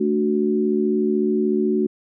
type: chord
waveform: sine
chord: D major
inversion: second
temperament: equal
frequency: 220 / 293.7 / 370 Hz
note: A3 / D4 / F#4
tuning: 0 / 0 / 0 cents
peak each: -21 / -24 / -20 dBFS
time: 0-1.87 s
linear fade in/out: 10 ms
effects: none